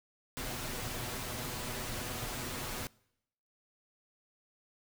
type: noise with comb filter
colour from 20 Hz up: pink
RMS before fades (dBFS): -39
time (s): 0.37-2.87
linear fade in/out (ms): 0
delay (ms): 8.1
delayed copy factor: +0.55
effects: noise-tail reverb RT60 0.8 s tail -24 dB re dry